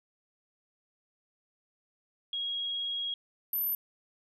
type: tone pair in turn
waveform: sine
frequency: 3294 / 13032 Hz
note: G#7 / G#9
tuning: -15 / -34 cents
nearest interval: 2 octaves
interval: 2381 cents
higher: second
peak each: -31 / -28 dBFS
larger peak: second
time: 2.33-3.14 / 3.53-3.75 s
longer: first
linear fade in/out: 2 ms
effects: none